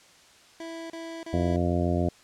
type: tone bursts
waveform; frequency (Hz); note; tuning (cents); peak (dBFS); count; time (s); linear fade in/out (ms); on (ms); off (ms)
25% pulse; 329.6; E4; 0; -32; 3; 0.6-1.562; 2; 300; 31
type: harmonic tone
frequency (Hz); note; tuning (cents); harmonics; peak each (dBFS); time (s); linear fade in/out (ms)
87.4; F2; +2; 1 / 2 / 3 / 4 / 5 / 6 / 7 / 8; -27 / -29 / -30 / -31 / -37 / -38 / -32 / -35; 1.33-2.09; 5
effects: white hiss -55 dBFS RMS until 2.23 s + low-pass 7000 Hz 12 dB/octave